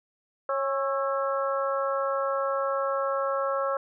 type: harmonic tone with a mistuned harmonic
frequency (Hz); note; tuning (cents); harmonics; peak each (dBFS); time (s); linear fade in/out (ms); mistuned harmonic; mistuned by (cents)
273.9; C#4; -21; 2 / 3 / 4 / 5 / 6; -27 / -39 / -31 / -31 / -42; 0.49-3.77; 2; 5; -51
effects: none